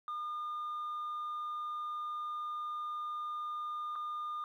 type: tone with dropouts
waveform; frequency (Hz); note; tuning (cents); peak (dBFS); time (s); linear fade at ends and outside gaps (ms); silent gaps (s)
sine; 1213; D#6; -44; -34; 0.08-4.44; 1; 3.955-3.959
effects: tanh soft clip ceiling -35 dBFS + 12-bit